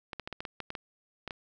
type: clicks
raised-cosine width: 0.3 ms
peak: -21 dBFS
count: 11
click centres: 0.132 / 0.197 / 0.275 / 0.327 / 0.405 / 0.452 / 0.603 / 0.704 / 0.752 / 1.277 / 1.308 s
effects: none